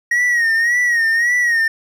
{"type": "tone with vibrato", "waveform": "triangle", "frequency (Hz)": 1883, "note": "A#6", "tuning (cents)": 17, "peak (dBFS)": -11, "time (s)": [0.11, 1.68], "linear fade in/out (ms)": 5, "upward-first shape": "sine", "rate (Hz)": 1.8, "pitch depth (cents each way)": 76, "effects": []}